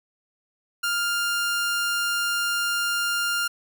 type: tone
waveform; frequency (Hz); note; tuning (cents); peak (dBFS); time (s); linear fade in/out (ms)
sawtooth; 1400; F6; +4; -19; 0.83-3.48; 10
effects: none